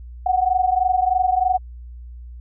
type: tone pair together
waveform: sine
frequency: 732 / 755.2 Hz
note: F#5 / F#5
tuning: -19 / +35 cents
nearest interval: minor second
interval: 54 cents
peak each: -18 / -19 dBFS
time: 0.26-1.58 s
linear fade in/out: 5 ms
effects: added 60 Hz sine -34 dBFS peak until 2.4 s